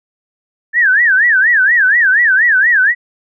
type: tone with vibrato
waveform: sine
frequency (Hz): 1709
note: G#6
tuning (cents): +49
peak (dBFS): -7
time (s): 0.73-2.95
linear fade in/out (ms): 50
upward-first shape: sine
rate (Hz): 4.2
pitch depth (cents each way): 230
effects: none